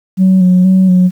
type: tone with vibrato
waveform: sine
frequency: 185 Hz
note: F#3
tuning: in tune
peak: -3 dBFS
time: 0.17-1.11 s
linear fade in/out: 50 ms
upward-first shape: square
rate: 2.1 Hz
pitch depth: 27 cents each way
effects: tanh soft clip ceiling -2 dBFS + 7-bit